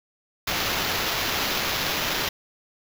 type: noise with sample-and-hold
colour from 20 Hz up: violet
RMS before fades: -26 dBFS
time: 0.47-2.29 s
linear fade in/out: 5 ms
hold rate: 8820 Hz
effects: none